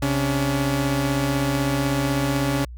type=tone pair together; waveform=sawtooth; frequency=134.2 / 284.4 Hz; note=C3 / C#4; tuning=+44 / +45 cents; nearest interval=octave + minor second; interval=1301 cents; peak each=-19 dBFS; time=0.02-2.65 s; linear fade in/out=5 ms; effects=added 60 Hz sine -34 dBFS peak until 2.77 s